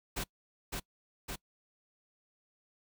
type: noise with echo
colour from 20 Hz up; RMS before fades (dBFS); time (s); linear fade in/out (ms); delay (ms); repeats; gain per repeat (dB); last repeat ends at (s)
pink; -36; 0.16-0.24; 10; 560; 2; -2; 1.36
effects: noise-tail reverb RT60 0.1 s tail -24 dB re dry